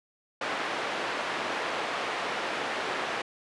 pink band-pass noise, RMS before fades -32 dBFS, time 0.41-3.22 s, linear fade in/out 5 ms, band 470 to 2700 Hz, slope 12 dB/octave, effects resampled to 24000 Hz

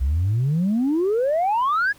sine exponential sweep, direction up, 61.74 to 1716 Hz, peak -16 dBFS, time 0-1.93 s, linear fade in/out 20 ms, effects tanh soft clip ceiling -15 dBFS + pink hiss -52 dBFS RMS until 1.98 s

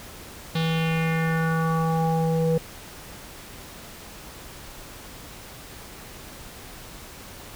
square tone with low-pass filter sweep, 162.6 Hz, E3, 23 cents flat, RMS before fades -23 dBFS, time 0.55-2.58 s, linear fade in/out 5 ms, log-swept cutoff 3800 to 500 Hz, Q 3.5, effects pink hiss -42 dBFS RMS until 7.55 s

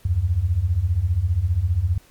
sine beating tone pair, 77.78 / 92.78 Hz, D#2 / F#2, 0 / +5 cents, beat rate 15 Hz, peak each -22 / -19 dBFS, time 0.05-1.98 s, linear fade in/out 5 ms, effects pink hiss -54 dBFS RMS until 2.1 s + MP3 96 kbps

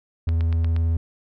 triangle tone with vibrato, 82.41 Hz, E2, in tune, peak -16 dBFS, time 0.27-0.97 s, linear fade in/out 5 ms, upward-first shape square, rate 19 Hz, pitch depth 14 cents each way
click train, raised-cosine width 0.3 ms, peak -21 dBFS, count 5, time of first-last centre 0.29-0.764 s, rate 8.44 Hz
effects none

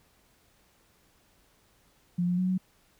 sine tone with pitch steps, 175.9 / 178 / 183.9 / 185.6 Hz, F3 / F3 / F#3 / F#3, +13 / +33 / -10 / +6 cents, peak -24 dBFS, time 2.18-2.58 s, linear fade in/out 10 ms, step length 100 ms, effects pink hiss -65 dBFS RMS until 2.99 s

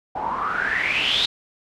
white noise with low-pass filter sweep, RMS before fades -23 dBFS, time 0.15-1.26 s, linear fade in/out 10 ms, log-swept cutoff 790 to 3900 Hz, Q 8.9, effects none

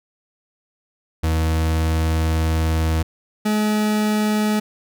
40% pulse tone pair in turn, 80.2 / 212.4 Hz, E2 / G#3, -47 / +39 cents, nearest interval octave + perfect fourth, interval 1686 cents, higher second, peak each -16 dBFS, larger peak neither, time 1.23-3.03 / 3.45-4.6 s, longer first, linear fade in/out 10 ms, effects none

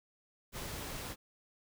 pink noise, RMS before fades -42 dBFS, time 0.52-1.16 s, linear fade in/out 50 ms, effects none

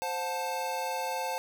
square chord, F# diminished, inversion second, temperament equal with one note detuned, 523.3 / 721.4 / 880 Hz, C5 / F#5 / A5, 0 / -44 / 0 cents, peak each -37 / -38 / -34 dBFS, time 0.02-1.38 s, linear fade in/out 0 ms, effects none

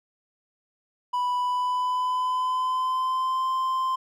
triangle tone with pitch glide, 987.8 to 1041.7 Hz, B5 to C6, 0 to -8 cents, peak -21 dBFS, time 1.13-3.96 s, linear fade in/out 10 ms, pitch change +92 cents, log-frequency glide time 1.36-3.48 s, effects none

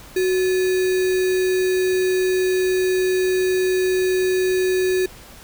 sine tone with sample-and-hold, 370 Hz, F#4, in tune, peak -16 dBFS, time 0.16-5.06 s, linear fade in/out 5 ms, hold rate 2100 Hz, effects added 50 Hz sine -49 dBFS peak until 5.43 s + pink hiss -43 dBFS RMS until 5.43 s

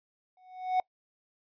triangle tone with exponential growth, 740 Hz, F#5, in tune, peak -19 dBFS, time 0.37-0.8 s, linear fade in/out 2 ms, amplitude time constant 92 ms, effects noise-tail reverb RT60 0.1 s tail -25 dB re dry + resampled to 11025 Hz

